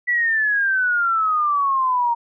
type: exponential sweep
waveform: sine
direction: down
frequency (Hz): 1971 to 930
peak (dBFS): -16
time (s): 0.07-2.15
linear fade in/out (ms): 20
effects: none